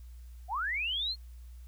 sine linear sweep, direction up, 665 to 4338 Hz, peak -30 dBFS, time 0.48-1.16 s, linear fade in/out 50 ms, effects added 60 Hz sine -45 dBFS peak until 1.67 s + white hiss -67 dBFS RMS until 1.67 s

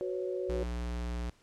sine chord, F# suspended fourth, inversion none, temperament equal with one note detuned, 370 / 497.9 / 554.4 Hz, F#4 / B4 / C#5, 0 / +14 / 0 cents, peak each -34 / -39 / -38 dBFS, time 0.01-0.63 s, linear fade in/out 0 ms
square tone with pitch glide, 60 to 59.55 Hz, B1 to A#1, -49 to +38 cents, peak -34 dBFS, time 0.49-1.3 s, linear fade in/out 5 ms, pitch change -13 cents, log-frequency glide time 0.62-0.73 s
effects pink hiss -65 dBFS RMS until 1.42 s + low-pass 8000 Hz 12 dB/octave

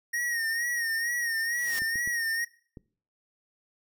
square tone with vibrato, 1864.7 Hz, A#6, in tune, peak -28 dBFS, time 0.13-2.45 s, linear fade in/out 10 ms, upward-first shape sine, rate 2.2 Hz, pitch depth 61 cents each way
white noise with exponential growth, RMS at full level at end -34 dBFS, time 1.38-1.79 s, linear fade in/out 0 ms, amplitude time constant 89 ms
clicks, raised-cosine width 3 ms, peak -30 dBFS, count 4, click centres 1.82 / 1.957 / 2.075 / 2.772 s
effects noise-tail reverb RT60 0.5 s tail -21 dB re dry

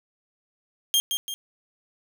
sawtooth tone with echo, 3210 Hz, G7, 40 cents sharp, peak -15 dBFS, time 0.94-1 s, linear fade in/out 0 ms, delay 170 ms, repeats 2, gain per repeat -6 dB, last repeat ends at 1.34 s, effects none

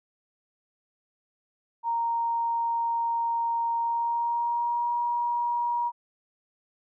sine tone with pitch glide, 930 to 953.9 Hz, A#5 to A#5, -4 to +40 cents, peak -24 dBFS, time 1.83-5.92 s, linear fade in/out 50 ms, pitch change +44 cents, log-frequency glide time 3.78-4.94 s, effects none

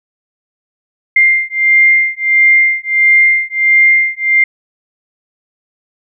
sine beating tone pair, 2099 / 2100.5 Hz, C7 / C7, +5 / +6 cents, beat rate 1.5 Hz, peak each -10 dBFS, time 1.16-4.44 s, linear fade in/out 5 ms, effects none

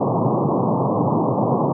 pink band-pass noise, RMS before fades -19 dBFS, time 0-1.73 s, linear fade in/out 10 ms, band 110 to 1100 Hz, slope 96 dB/octave, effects none

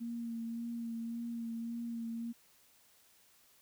sine tone with vibrato, 231.9 Hz, A#3, 9 cents flat, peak -37 dBFS, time 0-2.33 s, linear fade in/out 20 ms, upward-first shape sine, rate 1.8 Hz, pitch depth 22 cents each way, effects white hiss -66 dBFS RMS until 3.61 s

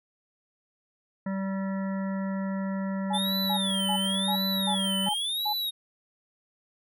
harmonic tone, 193.3 Hz, G3, 24 cents flat, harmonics 1 / 3 / 5 / 7 / 9 / 10, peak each -28 / -38 / -42 / -45 / -47 / -48 dBFS, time 1.26-5.09 s, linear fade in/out 5 ms
sine tone bursts, 841 Hz, G#5, 22 cents sharp, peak -27 dBFS, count 7, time 3.1-5.534 s, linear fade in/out 10 ms, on 82 ms, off 310 ms
square tone with vibrato, 3468 Hz, A7, 26 cents flat, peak -28 dBFS, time 3.13-5.71 s, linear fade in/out 20 ms, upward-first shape sine, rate 0.94 Hz, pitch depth 240 cents each way
effects none

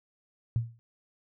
sine tone with exponential decay, 115.8 Hz, A#2, 11 cents flat, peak -21 dBFS, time 0.56-0.79 s, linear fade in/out 0 ms, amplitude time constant 49 ms, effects none

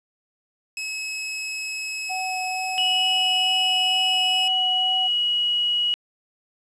sawtooth tone, 2572 Hz, E7, 43 cents flat, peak -24 dBFS, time 0.77-4.48 s, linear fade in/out 2 ms
sine tone with vibrato, 747 Hz, F#5, 16 cents sharp, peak -27 dBFS, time 2.09-5.08 s, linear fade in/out 20 ms, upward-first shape sine, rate 2.2 Hz, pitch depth 10 cents each way
sine tone with pitch glide, 2930 to 2910 Hz, F#7 to F#7, -18 to -29 cents, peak -19 dBFS, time 2.78-5.94 s, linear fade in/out 0 ms, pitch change -11 cents, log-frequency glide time 4-5.26 s
effects resampled to 22050 Hz + 8-bit

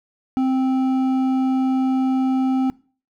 triangle tone with hard clipping, 261.6 Hz, C4, in tune, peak -18 dBFS, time 0.37-2.7 s, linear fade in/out 0 ms, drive 11 dB, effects noise-tail reverb RT60 0.4 s tail -22 dB re dry

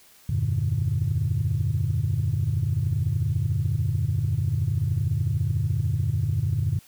sine chord, E half-diminished seventh, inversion none, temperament equal with one note detuned, 82.41 / 96.04 / 116.54 / 146.83 Hz, E2 / G2 / Bb2 / D3, 0 / -35 / 0 / 0 cents, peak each -30 / -25 / -25 / -27 dBFS, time 0.29-6.79 s, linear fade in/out 5 ms, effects tanh soft clip ceiling -14 dBFS + white hiss -54 dBFS RMS until 6.87 s

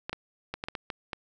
clicks, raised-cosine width 0.3 ms, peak -17 dBFS, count 8, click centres 0.095 / 0.13 / 0.54 / 0.639 / 0.685 / 0.752 / 0.902 / 1.132 s, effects none

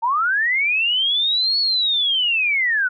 sine linear two-way sweep, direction up then down, 882 to 4435 to 1434 Hz, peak -16 dBFS, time 0.02-2.89 s, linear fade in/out 20 ms, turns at 1.59 s, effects none

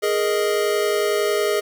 square chord, Ab suspended second, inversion none, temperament equal, 415.3 / 466.2 / 622.3 Hz, Ab4 / Bb4 / Eb5, 0 / 0 / 0 cents, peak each -21 / -26 / -25 dBFS, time 0.02-1.61 s, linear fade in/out 20 ms, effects 9-bit

